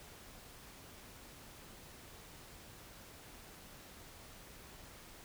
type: silence
effects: pink hiss -55 dBFS RMS until 5.24 s